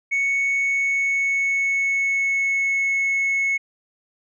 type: tone with pitch glide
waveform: sine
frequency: 2217 to 2194 Hz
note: C#7 to C#7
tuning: 0 to -18 cents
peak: -16 dBFS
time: 0.11-3.58 s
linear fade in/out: 20 ms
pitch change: -18 cents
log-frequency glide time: 0.59-2.92 s
effects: tanh soft clip ceiling -17 dBFS